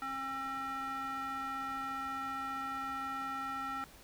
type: tone with band-pass filter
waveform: square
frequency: 268.5 Hz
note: C4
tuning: 45 cents sharp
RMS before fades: -39 dBFS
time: 0.02-3.84 s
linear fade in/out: 0 ms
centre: 1300 Hz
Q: 3.1
effects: pink hiss -57 dBFS RMS until 4.03 s